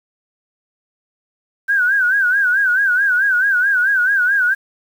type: tone with vibrato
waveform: sine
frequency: 1541 Hz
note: G6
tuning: 30 cents flat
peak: -12 dBFS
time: 1.68-4.55 s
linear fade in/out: 20 ms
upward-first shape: sine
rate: 4.6 Hz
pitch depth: 120 cents each way
effects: 7-bit